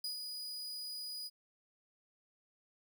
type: tone with ADSR envelope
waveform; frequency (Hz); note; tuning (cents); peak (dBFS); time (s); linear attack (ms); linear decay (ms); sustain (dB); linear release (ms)
40% pulse; 4932; D#8; -16; -35; 0.04-1.3; 4; 120; -5; 36
effects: none